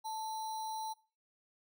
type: tone with sample-and-hold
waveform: sine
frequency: 878 Hz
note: A5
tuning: 4 cents flat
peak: -37 dBFS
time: 0.04-0.94 s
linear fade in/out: 20 ms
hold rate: 4900 Hz
effects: noise-tail reverb RT60 0.4 s tail -23 dB re dry